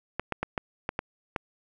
clicks, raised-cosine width 0.5 ms, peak -13 dBFS, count 7, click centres 0.196 / 0.323 / 0.43 / 0.578 / 0.891 / 0.991 / 1.362 s, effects none

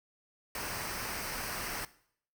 pink noise with comb filter, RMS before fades -38 dBFS, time 0.55-1.85 s, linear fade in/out 2 ms, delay 0.28 ms, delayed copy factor -0.55, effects noise-tail reverb RT60 0.6 s tail -18 dB re dry

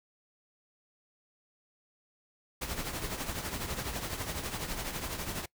pink noise with tremolo, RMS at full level -34 dBFS, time 2.61-5.46 s, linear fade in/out 10 ms, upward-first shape triangle, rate 12 Hz, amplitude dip 65%, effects noise-tail reverb RT60 0.1 s tail -23 dB re dry

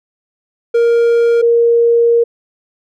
triangle / sine tone pair in turn, 468.2 / 468.2 Hz, A#4 / A#4, +8 / +8 cents, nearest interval unison, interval 0 cents, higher neither, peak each -6 / -7 dBFS, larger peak first, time 0.74-1.42 / 1.42-2.24 s, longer second, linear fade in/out 10 ms, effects none

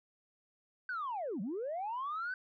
sine linear two-way sweep, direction down then up, 1540 to 171.1 to 1540 Hz, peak -34 dBFS, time 0.89-2.34 s, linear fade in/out 2 ms, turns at 1.41 s, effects tanh soft clip ceiling -32 dBFS

